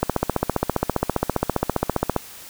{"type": "click train", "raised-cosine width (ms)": 1, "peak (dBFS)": -4, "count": 33, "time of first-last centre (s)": [0.03, 2.163], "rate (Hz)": 15, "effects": ["white hiss -41 dBFS RMS until 2.49 s"]}